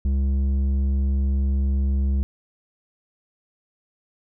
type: tone with low-pass filter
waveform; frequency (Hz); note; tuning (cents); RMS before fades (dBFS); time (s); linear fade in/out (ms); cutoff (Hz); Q
square; 67.9; C#2; -35; -21; 0.05-2.23; 0; 180; 0.86
effects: none